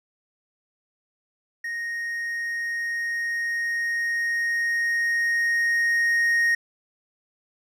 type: tone with level ramp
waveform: triangle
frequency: 1864.7 Hz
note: A#6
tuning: in tune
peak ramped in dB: -26 to -16 dBFS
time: 1.64-6.55 s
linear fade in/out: 5 ms
effects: none